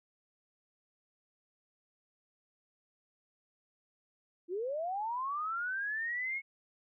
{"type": "linear sweep", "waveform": "sine", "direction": "up", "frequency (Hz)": [329.6, 2198], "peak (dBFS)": -33, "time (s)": [4.48, 6.42], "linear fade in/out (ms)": 50, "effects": []}